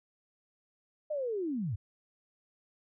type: linear sweep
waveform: sine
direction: down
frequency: 622.3 to 85.3 Hz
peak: -31 dBFS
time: 1.1-1.76 s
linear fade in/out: 10 ms
effects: none